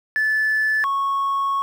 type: tone pair in turn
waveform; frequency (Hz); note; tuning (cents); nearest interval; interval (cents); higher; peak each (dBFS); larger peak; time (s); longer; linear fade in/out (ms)
triangle; 1741 / 1102.5; A6 / C#6; -19 / -10; minor sixth; 791; first; -14 / -16; first; 0.16-0.84 / 0.84-1.62; second; 0
effects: tanh soft clip ceiling -13 dBFS + 8-bit